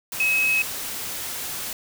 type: tone in noise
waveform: sine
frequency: 2563 Hz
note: E7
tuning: 49 cents flat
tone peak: -18 dBFS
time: 0.2-0.62 s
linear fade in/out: 2 ms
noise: white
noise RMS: -31 dBFS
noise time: 0.12-1.73 s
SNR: +10 dB
effects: none